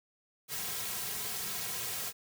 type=noise with comb filter; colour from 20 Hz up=white; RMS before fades=-37 dBFS; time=0.48-2.13 s; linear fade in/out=50 ms; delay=3.4 ms; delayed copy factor=-0.75; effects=none